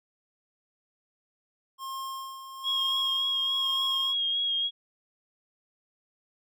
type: tone with tremolo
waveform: square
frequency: 1069 Hz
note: C6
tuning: 37 cents sharp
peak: -34 dBFS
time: 1.78-4.15 s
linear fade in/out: 50 ms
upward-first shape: sine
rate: 1.1 Hz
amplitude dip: 60%
type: tone with vibrato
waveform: sine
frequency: 3275 Hz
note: G#7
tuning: 25 cents flat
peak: -25 dBFS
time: 2.63-4.71 s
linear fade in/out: 50 ms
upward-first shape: sine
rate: 3.5 Hz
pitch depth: 23 cents each way
effects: none